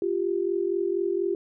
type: tone pair together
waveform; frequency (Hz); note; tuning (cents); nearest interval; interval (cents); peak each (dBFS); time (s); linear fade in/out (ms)
sine; 349.2 / 393.4; F4 / G4; 0 / +6; major second; 206; -26; 0.02-1.35; 2
effects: none